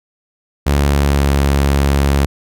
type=tone with pitch glide; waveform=sawtooth; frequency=71 to 69.98 Hz; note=C#2 to C#2; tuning=+42 to +17 cents; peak=-7 dBFS; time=0.66-2.26 s; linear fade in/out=10 ms; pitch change=-25 cents; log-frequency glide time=1.04-1.29 s; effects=none